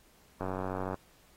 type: click train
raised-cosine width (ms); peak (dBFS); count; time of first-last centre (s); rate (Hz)
1; -21; 51; 0.41-0.943; 93.8
effects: pink hiss -63 dBFS RMS until 1.36 s + AAC 48 kbps